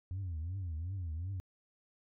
sine tone with vibrato, 87.31 Hz, F2, in tune, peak -34 dBFS, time 0.11-1.4 s, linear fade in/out 0 ms, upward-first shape triangle, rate 2.7 Hz, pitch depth 240 cents each way, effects tanh soft clip ceiling -34 dBFS

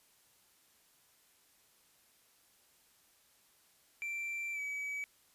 triangle tone with pitch glide, 2349 to 2281 Hz, D7 to C#7, 0 to +49 cents, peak -35 dBFS, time 4.02-5.04 s, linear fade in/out 0 ms, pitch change -51 cents, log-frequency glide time 4.53-4.6 s, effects white hiss -68 dBFS RMS until 5.34 s + resampled to 32000 Hz

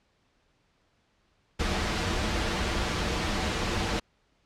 pink noise with comb filter, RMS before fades -28 dBFS, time 1.59-4 s, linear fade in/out 10 ms, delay 7.4 ms, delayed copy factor -0.5, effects pink hiss -69 dBFS RMS until 4.45 s + low-pass 5000 Hz 12 dB/octave

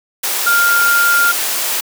sine tone in noise, 1400 Hz, F6, 4 cents sharp, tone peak -10 dBFS, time 0.46-1.32 s, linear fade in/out 10 ms, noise white, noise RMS -18 dBFS, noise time 0.23-1.81 s, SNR +5 dB, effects high-pass 400 Hz 12 dB/octave

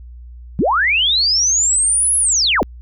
sine linear two-way sweep, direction up then down, 130.5 to 10780 to 130.5 Hz, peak -12 dBFS, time 0.59-2.63 s, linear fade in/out 0 ms, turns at 2.17 s, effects added 60 Hz sine -33 dBFS peak until 2.81 s

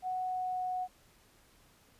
sine tone with pitch glide, 740 to 735.3 Hz, F#5 to F#5, 0 to -11 cents, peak -32 dBFS, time 0.02-0.88 s, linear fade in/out 50 ms, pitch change -11 cents, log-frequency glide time 0.23-0.62 s, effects pink hiss -64 dBFS RMS until 1.99 s + resampled to 32000 Hz

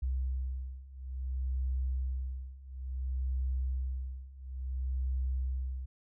sine beating tone pair, 64.3 / 64.88 Hz, C2 / C2, -30 / -14 cents, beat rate 0.58 Hz, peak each -36 / -34 dBFS, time 0.02-5.86 s, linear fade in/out 10 ms, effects none

